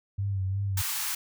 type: tone with vibrato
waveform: sine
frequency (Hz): 97.2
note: G2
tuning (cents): -14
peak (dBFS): -26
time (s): 0.18-0.82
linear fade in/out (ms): 10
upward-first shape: sine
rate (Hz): 2.8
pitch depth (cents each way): 52
type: high-pass noise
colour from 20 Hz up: white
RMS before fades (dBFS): -31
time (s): 0.77-1.15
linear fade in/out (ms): 5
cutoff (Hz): 820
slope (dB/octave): 96
effects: none